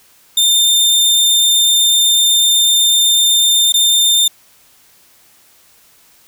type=tone with dropouts; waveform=sawtooth; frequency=3608 Hz; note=A7; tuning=43 cents sharp; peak=-6 dBFS; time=0.37-4.28 s; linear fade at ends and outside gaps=5 ms; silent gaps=3.723-3.74 s; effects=white hiss -49 dBFS RMS until 6.27 s